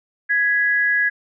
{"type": "tone pair together", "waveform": "sine", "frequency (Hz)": [1665.8, 1975.5], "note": ["G#6", "B6"], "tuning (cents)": [5, 0], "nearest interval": "minor third", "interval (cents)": 295, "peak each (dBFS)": [-16, -22], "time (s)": [0.29, 1.1], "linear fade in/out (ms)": 20, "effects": []}